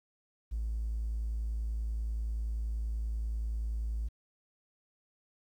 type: tone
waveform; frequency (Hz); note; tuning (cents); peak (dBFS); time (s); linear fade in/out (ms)
triangle; 55.2; A1; +6; -28; 0.51-4.09; 20
effects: tanh soft clip ceiling -28 dBFS + 11-bit